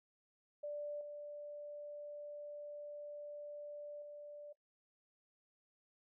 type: tone with level steps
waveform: sine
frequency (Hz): 587.3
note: D5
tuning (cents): 0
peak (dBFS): -40 / -45 / -48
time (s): 0.63-4.53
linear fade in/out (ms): 10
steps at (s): 1.01 / 4.02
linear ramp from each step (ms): 2
effects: noise-tail reverb RT60 0.1 s tail -17 dB re dry